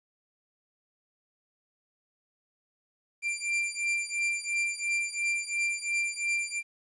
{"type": "beating tone pair", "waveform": "45% pulse", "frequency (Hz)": [2367, 2369.9], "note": ["D7", "D7"], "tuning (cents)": [13, 15], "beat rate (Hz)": 2.9, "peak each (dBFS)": -31, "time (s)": [3.22, 6.63], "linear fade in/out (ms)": 50, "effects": ["resampled to 24000 Hz", "11-bit"]}